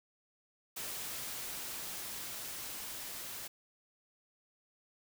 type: noise with level ramp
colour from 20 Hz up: white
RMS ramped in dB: -41 to -44 dBFS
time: 0.76-3.48 s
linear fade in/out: 10 ms
effects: none